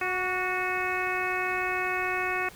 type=harmonic tone with a mistuned harmonic; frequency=366.6 Hz; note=F#4; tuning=16 cents flat; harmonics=1 / 2 / 3 / 4 / 5 / 6 / 7; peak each=-34 / -34 / -34 / -34 / -34 / -34 / -34 dBFS; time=0.01-2.49 s; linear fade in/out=5 ms; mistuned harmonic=3; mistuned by=+34 cents; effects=pink hiss -49 dBFS RMS until 2.55 s